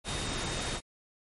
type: tone in noise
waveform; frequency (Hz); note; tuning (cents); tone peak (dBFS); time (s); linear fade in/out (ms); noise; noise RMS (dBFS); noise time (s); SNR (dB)
sine; 3706; A#7; -11; -42; 0.04-0.81; 50; pink; -34; 0.04-0.81; -11
effects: MP3 48 kbps